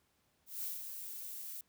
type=noise with ADSR envelope; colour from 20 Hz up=violet; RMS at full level=-39 dBFS; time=0.46-1.61 s; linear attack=180 ms; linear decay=160 ms; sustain=-6 dB; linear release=3 ms; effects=pink hiss -75 dBFS RMS until 1.68 s + high-pass 60 Hz 12 dB/octave